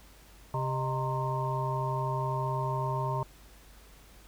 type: harmonic tone with a mistuned harmonic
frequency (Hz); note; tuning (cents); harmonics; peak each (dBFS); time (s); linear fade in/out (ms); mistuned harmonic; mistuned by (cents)
132; C3; +16; 1 / 3 / 5 / 7 / 8; -31 / -39 / -38 / -34 / -37; 0.54-3.23; 2; 5; -110
effects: added 50 Hz sine -54 dBFS peak until 4.27 s + pink hiss -57 dBFS RMS until 4.27 s